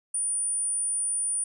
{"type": "tone", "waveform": "sine", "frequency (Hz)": 9397, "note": "D9", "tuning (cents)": 0, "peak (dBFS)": -25, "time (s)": [0.14, 1.44], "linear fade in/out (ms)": 5, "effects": []}